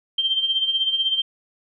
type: tone with tremolo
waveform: sine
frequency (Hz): 3148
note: G7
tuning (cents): +7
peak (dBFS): -16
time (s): 0.18-1.22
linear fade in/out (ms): 5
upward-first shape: sine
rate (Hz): 16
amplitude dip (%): 65
effects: none